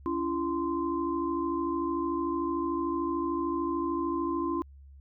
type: tone cluster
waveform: sine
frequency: 284.2 / 337.6 / 1039 Hz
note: C#4 / E4 / C6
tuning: +43 / +41 / -12 cents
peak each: -33 / -30 / -33 dBFS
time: 0.06-4.62 s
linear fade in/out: 0 ms
effects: added 69 Hz sine -48 dBFS peak until 5 s